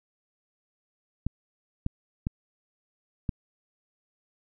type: clicks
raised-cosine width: 5 ms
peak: -15 dBFS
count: 4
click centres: 1.266 / 1.864 / 2.269 / 3.292 s
effects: none